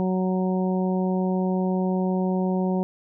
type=harmonic tone; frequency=185.6 Hz; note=F#3; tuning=6 cents sharp; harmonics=1 / 2 / 3 / 4 / 5; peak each=-22 / -28 / -32 / -34 / -36 dBFS; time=0-2.83 s; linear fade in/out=0 ms; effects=none